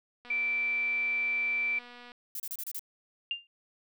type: click train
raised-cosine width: 0.3 ms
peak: -34 dBFS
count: 455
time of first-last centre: 0.25-2.118 s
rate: 243 Hz
type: tone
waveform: sine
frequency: 2336 Hz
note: D7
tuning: 10 cents flat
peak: -27 dBFS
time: 0.3-1.79 s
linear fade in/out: 5 ms
type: noise bursts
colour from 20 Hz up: violet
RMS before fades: -37 dBFS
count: 6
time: 2.35-2.794 s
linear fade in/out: 2 ms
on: 49 ms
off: 30 ms
type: tone with exponential decay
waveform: sine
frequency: 2798 Hz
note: F7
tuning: 3 cents sharp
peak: -26 dBFS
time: 3.31-3.47 s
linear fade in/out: 1 ms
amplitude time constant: 33 ms
effects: none